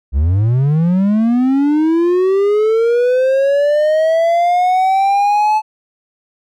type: linear sweep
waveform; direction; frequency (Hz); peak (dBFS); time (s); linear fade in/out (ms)
triangle; up; 62.5 to 869; -8; 0.12-5.62; 50
effects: none